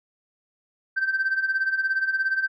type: tone with tremolo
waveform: sine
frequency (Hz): 1556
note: G6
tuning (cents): -13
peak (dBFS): -17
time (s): 0.96-2.48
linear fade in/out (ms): 20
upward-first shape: sine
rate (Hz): 17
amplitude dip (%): 75
effects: tanh soft clip ceiling -17 dBFS